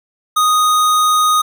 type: tone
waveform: square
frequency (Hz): 1243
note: D#6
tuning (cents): -2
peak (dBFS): -11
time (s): 0.36-1.42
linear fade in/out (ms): 10
effects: none